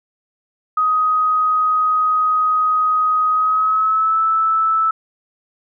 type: tone with pitch glide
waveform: sine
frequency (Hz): 1255 to 1312.8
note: D#6 to E6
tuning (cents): +15 to -8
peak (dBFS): -13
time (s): 0.77-4.91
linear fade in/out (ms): 5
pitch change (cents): +77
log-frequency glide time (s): 3.31-4.2
effects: none